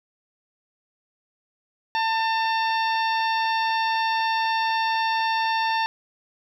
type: harmonic tone with a mistuned harmonic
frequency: 896 Hz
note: A5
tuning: 31 cents sharp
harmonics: 1 / 2 / 3 / 4 / 5 / 6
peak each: -22 / -28 / -32 / -34 / -36 / -38 dBFS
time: 1.95-5.86 s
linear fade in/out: 0 ms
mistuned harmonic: 6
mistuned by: +38 cents
effects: 9-bit